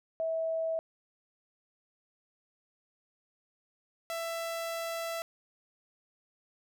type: tone pair in turn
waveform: sine / sawtooth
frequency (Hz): 650 / 665.2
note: E5 / E5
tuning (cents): -24 / +16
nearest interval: unison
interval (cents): 40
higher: second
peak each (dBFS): -29 / -30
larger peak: first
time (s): 0.2-0.79 / 4.1-5.22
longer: second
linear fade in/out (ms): 0
effects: none